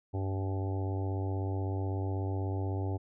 harmonic tone with a mistuned harmonic, 96.2 Hz, G2, 32 cents flat, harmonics 1 / 3 / 4 / 5 / 6 / 7 / 8 / 9, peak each -31 / -40 / -41 / -47 / -49 / -48 / -47 / -48 dBFS, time 0.13-2.98 s, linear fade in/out 20 ms, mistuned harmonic 9, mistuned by -17 cents, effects none

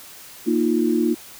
sine chord, Bb suspended fourth, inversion none, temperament equal, 233.1 / 311.1 / 349.2 Hz, Bb3 / Eb4 / F4, 0 / 0 / 0 cents, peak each -21 dBFS, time 0.46-1.15 s, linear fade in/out 20 ms, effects white hiss -42 dBFS RMS until 1.39 s

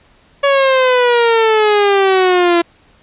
sawtooth exponential sweep, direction down, 565 to 339 Hz, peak -5 dBFS, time 0.43-2.62 s, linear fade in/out 10 ms, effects pink hiss -50 dBFS RMS until 3.02 s + resampled to 8000 Hz

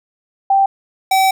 sine / square tone pair in turn, 783 / 766.4 Hz, G5 / G5, -2 / -39 cents, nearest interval unison, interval 37 cents, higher first, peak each -9 / -11 dBFS, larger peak first, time 0.5-0.66 / 1.11-1.31 s, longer second, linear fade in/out 5 ms, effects none

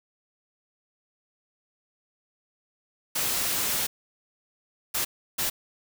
white noise bursts at uneven times, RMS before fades -27 dBFS, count 3, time 3.15-3.87 / 4.94-5.05 / 5.38-5.5 s, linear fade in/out 10 ms, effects none

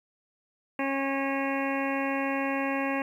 harmonic tone, 273.3 Hz, C#4, 24 cents flat, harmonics 1 / 2 / 3 / 4 / 6 / 7 / 8 / 9 / 10, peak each -30 / -33 / -35 / -36 / -38 / -38 / -39 / -40 / -40 dBFS, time 0.79-3.02 s, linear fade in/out 2 ms, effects 10-bit

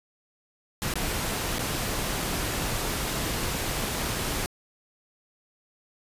pink noise with dropouts, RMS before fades -29 dBFS, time 0.82-4.46 s, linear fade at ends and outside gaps 0 ms, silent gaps 0.938-0.956 / 1.584-1.592 s, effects resampled to 32000 Hz

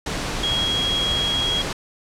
sine tone in noise, 3300 Hz, G#7, 12 cents flat, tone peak -20 dBFS, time 0.43-1.62 s, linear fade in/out 5 ms, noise pink, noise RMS -26 dBFS, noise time 0.06-1.73 s, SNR +3 dB, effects low-pass 7000 Hz 12 dB/octave

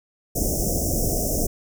pink band-stop noise, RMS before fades -23 dBFS, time 0.35-1.47 s, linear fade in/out 10 ms, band 720 to 5400 Hz, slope 96 dB/octave, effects none

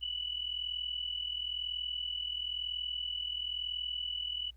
sine tone pair together, 2934 / 2975 Hz, F#7 / F#7, -15 / +9 cents, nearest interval unison, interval 24 cents, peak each -39 / -36 dBFS, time 0.01-4.51 s, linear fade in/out 20 ms, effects added 60 Hz sine -54 dBFS peak until 4.56 s + pink hiss -75 dBFS RMS until 4.56 s

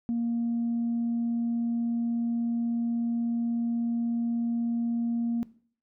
sine tone, 234.1 Hz, A#3, 8 cents sharp, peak -24 dBFS, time 0.09-5.43 s, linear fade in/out 0 ms, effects noise-tail reverb RT60 0.5 s tail -19 dB re dry + tanh soft clip ceiling -22 dBFS

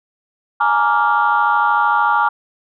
sine chord, Bb dominant seventh, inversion third, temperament just, 839.1 / 932.3 / 1165.4 / 1398.5 Hz, Ab5 / Bb5 / D6 / F6, +18 / 0 / -14 / +2 cents, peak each -17 dBFS, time 0.6-2.29 s, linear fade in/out 10 ms, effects tanh soft clip ceiling -4 dBFS

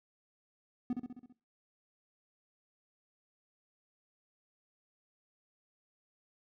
triangle tone with echo, 246.9 Hz, B3, in tune, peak -28 dBFS, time 0.9-0.93 s, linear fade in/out 2 ms, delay 66 ms, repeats 6, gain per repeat -4 dB, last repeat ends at 1.326 s, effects noise-tail reverb RT60 0.3 s tail -18 dB re dry

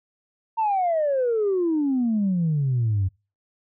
sine exponential sweep, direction down, 919 to 91.7 Hz, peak -18 dBFS, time 0.57-3.09 s, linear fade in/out 20 ms, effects noise-tail reverb RT60 0.3 s tail -25 dB re dry + tanh soft clip ceiling -16 dBFS

